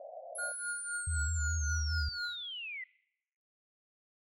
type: band-pass noise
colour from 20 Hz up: white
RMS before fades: -47 dBFS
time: 0-0.52 s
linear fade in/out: 2 ms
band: 540 to 720 Hz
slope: 96 dB/octave
type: linear sweep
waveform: sine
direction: down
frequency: 11000 to 1956 Hz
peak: -39 dBFS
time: 0.35-2.84 s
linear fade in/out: 5 ms
type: tone with tremolo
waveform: triangle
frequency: 1432 Hz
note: F6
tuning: 43 cents sharp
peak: -31 dBFS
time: 0.38-2.37 s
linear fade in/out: 10 ms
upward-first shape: triangle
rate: 3.9 Hz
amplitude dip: 90%
type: tone with vibrato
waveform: sine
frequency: 77.6 Hz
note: D#2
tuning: 4 cents flat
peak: -31 dBFS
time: 1.07-2.09 s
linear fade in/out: 5 ms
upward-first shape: square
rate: 4.8 Hz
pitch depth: 67 cents each way
effects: noise-tail reverb RT60 0.8 s tail -22 dB re dry